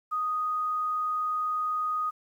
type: tone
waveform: sine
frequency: 1244 Hz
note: D#6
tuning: 1 cent flat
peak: -26 dBFS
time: 0.11-2.11 s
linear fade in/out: 20 ms
effects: 10-bit